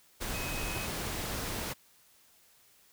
sine tone in noise, 2534 Hz, D#7, 31 cents sharp, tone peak -41 dBFS, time 0.33-0.87 s, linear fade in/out 20 ms, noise pink, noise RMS -36 dBFS, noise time 0.2-1.74 s, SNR -8 dB, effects white hiss -63 dBFS RMS until 2.92 s

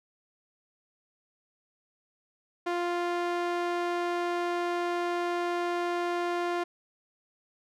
sawtooth tone with band-pass filter, 349.2 Hz, F4, in tune, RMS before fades -30 dBFS, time 2.66-6.64 s, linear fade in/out 10 ms, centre 850 Hz, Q 0.52, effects none

